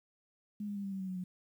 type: tone with pitch steps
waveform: sine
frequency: 207.7 / 203.8 / 199.93 / 196.16 / 192.45 / 188.82 / 185.25 / 181.76 Hz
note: G#3 / G#3 / G3 / G3 / G3 / F#3 / F#3 / F#3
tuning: 0 / -32 / +34 / +1 / -32 / +35 / +2 / -31 cents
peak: -36 dBFS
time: 0.6-1.24 s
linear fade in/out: 5 ms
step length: 80 ms
effects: 11-bit